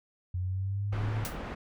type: linear sweep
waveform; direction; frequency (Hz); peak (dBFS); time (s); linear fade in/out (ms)
sine; up; 89.6 to 110; -29; 0.34-1.24; 5
type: low-pass noise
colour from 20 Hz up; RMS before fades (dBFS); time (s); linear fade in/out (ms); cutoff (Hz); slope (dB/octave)
pink; -38; 0.92-1.55; 10; 1900; 12
type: noise with exponential decay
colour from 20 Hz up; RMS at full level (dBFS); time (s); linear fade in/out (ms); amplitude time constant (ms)
white; -34; 1.25-1.38; 0; 28
effects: none